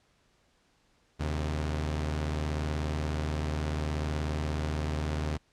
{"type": "tone pair together", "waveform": "sawtooth", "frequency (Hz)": [76.5, 132.32], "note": ["D#2", "C3"], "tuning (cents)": [-29, 20], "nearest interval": "major sixth", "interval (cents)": 949, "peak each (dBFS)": [-26, -33], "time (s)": [1.19, 5.38], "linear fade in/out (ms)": 20, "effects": ["pink hiss -68 dBFS RMS until 5.52 s", "low-pass 7000 Hz 12 dB/octave"]}